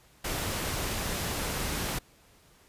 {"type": "noise", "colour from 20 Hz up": "pink", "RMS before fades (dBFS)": -32, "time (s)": [0.24, 1.99], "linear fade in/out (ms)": 10, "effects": ["pink hiss -60 dBFS RMS until 2.68 s", "resampled to 32000 Hz"]}